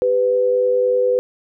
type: tone pair together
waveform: sine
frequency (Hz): 395.8 / 499.3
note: G4 / B4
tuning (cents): +17 / +19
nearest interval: major third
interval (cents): 402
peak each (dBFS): -22 / -14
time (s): 0.02-1.19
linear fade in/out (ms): 0
effects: none